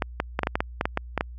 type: clicks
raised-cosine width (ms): 0.5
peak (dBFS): -8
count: 12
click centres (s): 0.022 / 0.201 / 0.391 / 0.433 / 0.471 / 0.555 / 0.605 / 0.811 / 0.855 / 0.974 / 1.177 / 1.209
effects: added 60 Hz sine -37 dBFS peak until 1.38 s